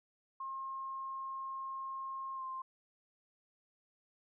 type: tone with pitch glide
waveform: sine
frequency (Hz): 1070 to 1050.4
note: C6 to C6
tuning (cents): +38 to +6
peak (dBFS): -39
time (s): 0.4-2.62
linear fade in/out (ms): 5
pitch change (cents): -32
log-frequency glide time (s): 2.34-2.43
effects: none